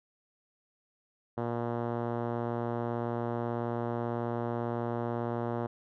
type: tone with low-pass filter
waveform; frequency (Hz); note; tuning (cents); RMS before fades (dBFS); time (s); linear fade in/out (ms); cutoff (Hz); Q
5% pulse; 118.2; A#2; +24; -33; 1.37-5.67; 10; 750; 0.6
effects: none